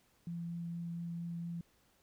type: tone with vibrato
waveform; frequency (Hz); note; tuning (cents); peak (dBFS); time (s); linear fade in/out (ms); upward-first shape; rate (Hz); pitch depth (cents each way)
sine; 170; F3; -46; -38; 0.27-1.61; 2; triangle; 4.3; 8
effects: pink hiss -71 dBFS RMS until 2.02 s